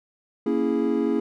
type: chord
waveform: triangle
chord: A# half-diminished seventh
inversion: none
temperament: equal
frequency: 233.1 / 277.2 / 329.6 / 415.3 Hz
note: A#3 / C#4 / E4 / G#4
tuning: 0 / 0 / 0 / 0 cents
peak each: -24 dBFS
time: 0.46-1.2 s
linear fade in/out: 5 ms
effects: none